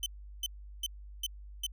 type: tone bursts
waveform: sawtooth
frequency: 3060 Hz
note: G7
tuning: 42 cents flat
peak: -28 dBFS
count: 5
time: 0.03-1.665 s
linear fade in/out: 2 ms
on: 31 ms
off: 370 ms
effects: added 50 Hz sine -45 dBFS peak until 1.72 s